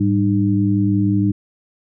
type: tone cluster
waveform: sine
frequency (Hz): 105.4 / 196.4 / 302.8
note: G#2 / G3 / D#4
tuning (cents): +26 / +4 / -47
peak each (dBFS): -18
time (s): 0-1.32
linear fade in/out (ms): 10
effects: none